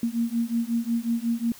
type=beating tone pair; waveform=sine; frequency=230 / 235.5 Hz; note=A#3 / A#3; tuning=-23 / +18 cents; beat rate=5.5 Hz; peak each=-26 dBFS; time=0.03-1.52 s; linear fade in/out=2 ms; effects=white hiss -48 dBFS RMS until 1.59 s